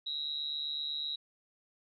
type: tone with amplitude modulation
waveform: sine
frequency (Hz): 3867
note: B7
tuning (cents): -37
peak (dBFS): -30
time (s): 0.06-1.16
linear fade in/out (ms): 10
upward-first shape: sine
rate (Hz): 148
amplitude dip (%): 85
effects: none